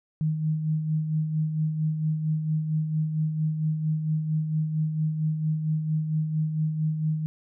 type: tone with tremolo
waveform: sine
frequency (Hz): 155.8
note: D#3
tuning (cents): +3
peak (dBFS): -21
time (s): 0.21-7.26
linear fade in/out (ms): 0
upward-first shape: sine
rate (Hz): 4.4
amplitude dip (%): 50
effects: none